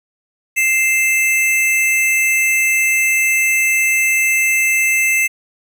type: tone pair together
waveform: square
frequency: 2093 / 2637 Hz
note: C7 / E7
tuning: 0 / 0 cents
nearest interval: major third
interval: 400 cents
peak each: -16 dBFS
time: 0.56-5.28 s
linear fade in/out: 20 ms
effects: 8-bit